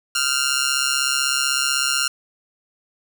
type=tone with amplitude modulation; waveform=10% pulse; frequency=1396.9 Hz; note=F6; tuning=in tune; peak=-7 dBFS; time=0.15-2.08 s; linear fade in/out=5 ms; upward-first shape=sine; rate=136 Hz; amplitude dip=75%; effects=7-bit